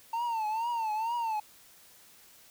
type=tone with vibrato; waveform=triangle; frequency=902 Hz; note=A5; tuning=43 cents sharp; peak=-27 dBFS; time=0.13-1.4 s; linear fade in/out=5 ms; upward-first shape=triangle; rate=2.2 Hz; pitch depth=120 cents each way; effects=white hiss -57 dBFS RMS until 2.5 s